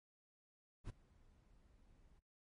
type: noise with ADSR envelope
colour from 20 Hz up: brown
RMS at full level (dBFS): -44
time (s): 0.84-2.2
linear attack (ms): 59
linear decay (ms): 6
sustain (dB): -24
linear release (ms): 18
effects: noise-tail reverb RT60 0.1 s tail -18 dB re dry + MP3 48 kbps